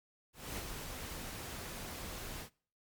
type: noise with ADSR envelope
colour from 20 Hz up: pink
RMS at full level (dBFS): -40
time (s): 0.33-2.5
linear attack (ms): 240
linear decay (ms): 41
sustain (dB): -4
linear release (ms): 92
effects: noise-tail reverb RT60 0.5 s tail -25 dB re dry + MP3 96 kbps

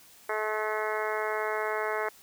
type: harmonic tone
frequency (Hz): 215.1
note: A3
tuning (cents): -39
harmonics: 2 / 3 / 4 / 5 / 6 / 7 / 8 / 9 / 10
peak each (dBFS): -33 / -35 / -36 / -37 / -38 / -38 / -39 / -40 / -40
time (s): 0.29-2.09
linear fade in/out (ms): 5
effects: white hiss -55 dBFS RMS until 2.22 s

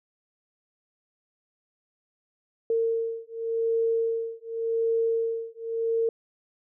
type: beating tone pair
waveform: sine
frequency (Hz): 455.6 / 456.48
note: A#4 / A#4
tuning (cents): -40 / -36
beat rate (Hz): 0.88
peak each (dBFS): -27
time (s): 2.7-6.09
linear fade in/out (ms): 2
effects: none

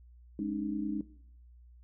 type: chord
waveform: sine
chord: Ab suspended fourth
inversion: none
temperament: equal with one note detuned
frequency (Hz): 207.7 / 277.2 / 306.7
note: Ab3 / Db4 / Eb4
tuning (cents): 0 / 0 / -25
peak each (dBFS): -35 / -38 / -35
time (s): 0.39-1.01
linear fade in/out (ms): 2
effects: noise-tail reverb RT60 0.6 s tail -17 dB re dry + added 60 Hz sine -53 dBFS peak until 1.83 s

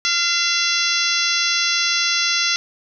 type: harmonic tone with a mistuned harmonic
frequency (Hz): 682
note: F5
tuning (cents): -41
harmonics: 2 / 3 / 4 / 5 / 6 / 7 / 8 / 9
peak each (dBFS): -25 / -25 / -25 / -25 / -25 / -25 / -25 / -25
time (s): 0.05-2.56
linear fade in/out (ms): 0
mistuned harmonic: 2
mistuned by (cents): +34
effects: none

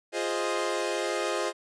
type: chord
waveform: sawtooth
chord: F minor seventh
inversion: none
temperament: equal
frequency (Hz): 349.2 / 415.3 / 523.3 / 622.3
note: F4 / Ab4 / C5 / Eb5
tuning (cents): 0 / 0 / 0 / 0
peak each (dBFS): -29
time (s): 0.12-1.53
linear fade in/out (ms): 50
effects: resampled to 22050 Hz

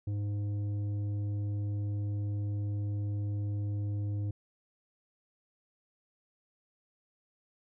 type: tone with tanh clipping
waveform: triangle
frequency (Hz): 102.5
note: G#2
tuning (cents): -22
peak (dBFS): -32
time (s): 0.07-4.31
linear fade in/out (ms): 5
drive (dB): 12
effects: none

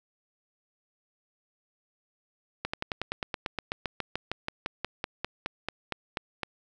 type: slowing click train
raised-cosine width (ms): 0.3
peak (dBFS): -14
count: 25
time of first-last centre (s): 2.65-6.433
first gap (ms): 85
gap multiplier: 1.05
effects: none

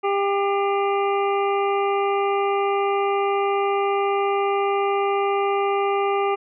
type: harmonic tone with a mistuned harmonic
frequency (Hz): 398.4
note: G4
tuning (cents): +28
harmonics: 1 / 2 / 3 / 5 / 6 / 7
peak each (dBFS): -21 / -24 / -26 / -36 / -35 / -37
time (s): 0.03-6.36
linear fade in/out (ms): 20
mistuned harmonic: 5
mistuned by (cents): +45
effects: none

